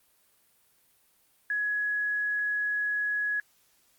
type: tone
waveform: sine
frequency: 1679 Hz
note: G#6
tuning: 18 cents sharp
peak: -26 dBFS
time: 1.5-3.4 s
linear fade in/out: 2 ms
effects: white hiss -66 dBFS RMS until 3.98 s + Opus 32 kbps